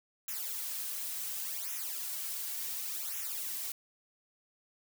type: noise with flanger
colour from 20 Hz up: blue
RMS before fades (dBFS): -38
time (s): 0.28-3.72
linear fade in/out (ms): 2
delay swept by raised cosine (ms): 0.22 to 3.92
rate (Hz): 0.69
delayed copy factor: -0.85
effects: none